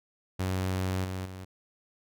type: tone with level steps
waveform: sawtooth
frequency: 93.4 Hz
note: F#2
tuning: 17 cents sharp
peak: -24 / -29 / -36 dBFS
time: 0.39-1.45 s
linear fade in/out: 10 ms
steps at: 1.04 / 1.25 s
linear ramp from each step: 10 ms
effects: none